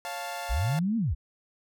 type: chord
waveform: sawtooth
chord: Db augmented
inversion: none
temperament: equal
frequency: 554.4 / 698.5 / 880 Hz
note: Db5 / F5 / A5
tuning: 0 / 0 / 0 cents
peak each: -38 / -32 / -34 dBFS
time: 0.05-0.79 s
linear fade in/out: 0 ms
type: linear two-way sweep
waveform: sine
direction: up then down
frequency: 44.88 to 236.7 to 46.31 Hz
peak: -24 dBFS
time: 0.49-1.15 s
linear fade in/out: 20 ms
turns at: 0.97 s
effects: none